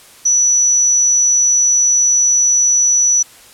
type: tone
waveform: sine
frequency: 5920 Hz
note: F#8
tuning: in tune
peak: -9 dBFS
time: 0.25-3.23 s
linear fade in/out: 10 ms
effects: white hiss -42 dBFS RMS until 3.53 s + low-pass 12000 Hz 12 dB/octave